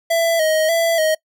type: tone with vibrato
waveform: square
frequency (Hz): 647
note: E5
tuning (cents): -32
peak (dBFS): -15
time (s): 0.1-1.15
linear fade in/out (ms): 10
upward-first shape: square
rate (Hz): 1.7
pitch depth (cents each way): 52
effects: noise-tail reverb RT60 0.1 s tail -23 dB re dry